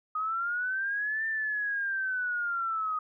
sine linear two-way sweep, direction up then down, 1244.5 to 1792 to 1244.5 Hz, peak -28 dBFS, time 0.15-2.99 s, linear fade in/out 5 ms, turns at 1.26 s, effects none

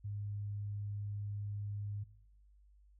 sine tone, 102.5 Hz, G#2, 22 cents flat, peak -38 dBFS, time 0.04-2.04 s, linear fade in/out 10 ms, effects noise-tail reverb RT60 0.8 s tail -22 dB re dry + added 50 Hz sine -61 dBFS peak until 2.99 s

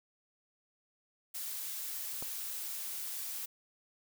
blue noise, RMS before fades -40 dBFS, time 1.34-3.46 s, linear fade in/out 10 ms
click, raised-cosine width 1 ms, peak -29 dBFS, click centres 2.225 s
effects none

